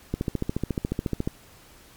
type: click train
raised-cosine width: 3 ms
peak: -12 dBFS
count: 17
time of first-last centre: 0.14-1.275 s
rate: 14.1 Hz
effects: pink hiss -52 dBFS RMS until 1.96 s + MP3 96 kbps